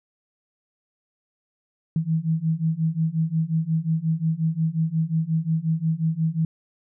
sine beating tone pair, 158.3 / 163.9 Hz, D#3 / E3, +30 / -10 cents, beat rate 5.6 Hz, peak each -24 / -23 dBFS, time 1.96-6.45 s, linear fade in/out 2 ms, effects none

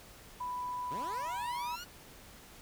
sine tone with pitch glide, 991 to 967.8 Hz, B5 to B5, +6 to -35 cents, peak -35 dBFS, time 0.4-1.76 s, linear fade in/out 10 ms, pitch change -41 cents, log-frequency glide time 1.16-1.36 s
15% pulse linear sweep, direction up, 104.3 to 1480 Hz, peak -36 dBFS, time 0.9-1.85 s, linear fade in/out 20 ms
effects pink hiss -54 dBFS RMS until 2.61 s

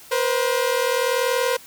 sawtooth tone pair together, 479.4 / 520 Hz, A#4 / C5, +48 / -11 cents, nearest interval minor second, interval 141 cents, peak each -18 / -18 dBFS, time 0.11-1.57 s, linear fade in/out 10 ms, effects white hiss -45 dBFS RMS until 1.66 s

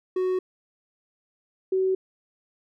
triangle / sine tone pair in turn, 370 / 377.8 Hz, F#4 / F#4, 0 / +36 cents, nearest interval unison, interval 36 cents, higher second, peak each -20 dBFS, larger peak neither, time 0.16-0.39 / 1.72-1.95 s, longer neither, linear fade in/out 5 ms, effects none

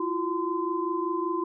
sine tone cluster, 332.5 / 357.7 / 1028 Hz, E4 / F4 / C6, +15 / +41 / -31 cents, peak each -30 dBFS, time 0-1.44 s, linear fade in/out 5 ms, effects none

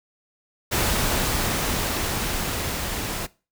pink noise with level ramp, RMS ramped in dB -22 to -29 dBFS, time 0.71-3.27 s, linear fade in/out 20 ms, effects noise-tail reverb RT60 0.3 s tail -20 dB re dry

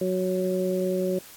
harmonic tone, 185 Hz, F#3, in tune, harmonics 1 / 2 / 3, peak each -28 / -26 / -28 dBFS, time 0.01-1.19 s, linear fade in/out 5 ms, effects white hiss -47 dBFS RMS until 1.36 s + AAC 64 kbps

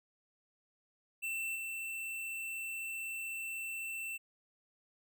square tone with level steps, 2681 Hz, E7, 29 cents sharp, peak -36 / -39 dBFS, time 1.22-4.18 s, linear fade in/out 20 ms, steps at 1.55 s, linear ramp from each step 10 ms, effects none

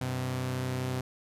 sawtooth tone pair together, 95.8 / 127.88 Hz, G2 / C3, -39 / -39 cents, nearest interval perfect fourth, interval 500 cents, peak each -34 / -27 dBFS, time 0.01-1.01 s, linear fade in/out 5 ms, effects resampled to 32000 Hz

